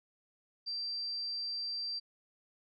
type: tone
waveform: sine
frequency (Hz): 4700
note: D8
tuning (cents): +1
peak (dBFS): -35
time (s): 0.66-2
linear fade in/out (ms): 20
effects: none